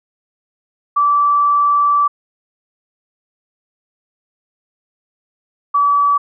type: tone pair in turn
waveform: sine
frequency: 1160 / 1147.3 Hz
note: D6 / D6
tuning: -22 / -41 cents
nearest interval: unison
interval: 19 cents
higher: first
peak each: -10 dBFS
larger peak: neither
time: 0.96-2.08 / 5.74-6.18 s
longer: first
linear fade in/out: 10 ms
effects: none